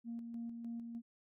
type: tone with tremolo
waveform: sine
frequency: 233.1 Hz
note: A#3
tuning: in tune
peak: -39 dBFS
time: 0.04-1.02 s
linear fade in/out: 50 ms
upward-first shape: square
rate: 3.3 Hz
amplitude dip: 40%
effects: tanh soft clip ceiling -36 dBFS